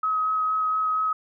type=tone with vibrato; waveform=sine; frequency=1272 Hz; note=D#6; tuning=38 cents sharp; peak=-21 dBFS; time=0.03-1.13 s; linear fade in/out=5 ms; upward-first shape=sine; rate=4.3 Hz; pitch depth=10 cents each way; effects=none